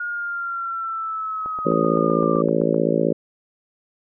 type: linear sweep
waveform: sine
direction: down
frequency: 1433 to 1174.7 Hz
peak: -24 dBFS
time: 0-2.42 s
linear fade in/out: 5 ms
type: click train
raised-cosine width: 1 ms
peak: -22 dBFS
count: 11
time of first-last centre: 1.46-2.744 s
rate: 7.79 Hz
type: harmonic tone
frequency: 55.7 Hz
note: A1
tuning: 22 cents sharp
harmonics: 3 / 4 / 5 / 6 / 7 / 8 / 9 / 10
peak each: -25 / -25 / -25 / -25 / -25 / -25 / -25 / -25 dBFS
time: 1.65-3.13 s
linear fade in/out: 10 ms
effects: none